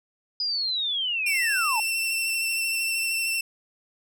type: linear sweep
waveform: sine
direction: down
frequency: 4978 to 826 Hz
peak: -24 dBFS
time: 0.4-1.8 s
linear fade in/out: 2 ms
type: tone with vibrato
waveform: sawtooth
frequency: 2691 Hz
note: E7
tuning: 35 cents sharp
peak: -21 dBFS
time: 1.26-3.41 s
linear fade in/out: 5 ms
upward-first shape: triangle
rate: 13 Hz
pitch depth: 27 cents each way
effects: none